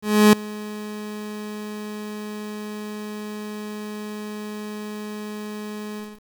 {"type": "tone with ADSR envelope", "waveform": "30% pulse", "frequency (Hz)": 210.9, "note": "G#3", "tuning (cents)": 27, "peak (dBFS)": -6, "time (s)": [0.02, 6.21], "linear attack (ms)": 310, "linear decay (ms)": 4, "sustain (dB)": -22, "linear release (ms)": 220, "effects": ["8-bit"]}